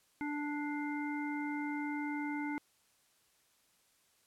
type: harmonic tone with a mistuned harmonic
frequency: 293.2 Hz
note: D4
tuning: 3 cents flat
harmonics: 1 / 3 / 5 / 7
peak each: -36 / -43 / -47 / -44 dBFS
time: 0.21-2.58 s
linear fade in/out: 0 ms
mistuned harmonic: 7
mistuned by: +35 cents
effects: white hiss -71 dBFS RMS until 4.26 s + low-pass 12000 Hz 12 dB/octave